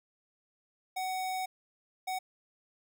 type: tone bursts at uneven times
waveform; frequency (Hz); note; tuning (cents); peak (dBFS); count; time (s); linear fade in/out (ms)
square; 748; F#5; +19; -33; 2; 0.96-1.46 / 2.07-2.19; 10
effects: none